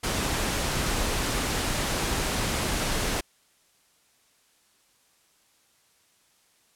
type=noise; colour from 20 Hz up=pink; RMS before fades=-27 dBFS; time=0.03-3.21 s; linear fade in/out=10 ms; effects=white hiss -64 dBFS RMS until 6.75 s + low-pass 11000 Hz 12 dB/octave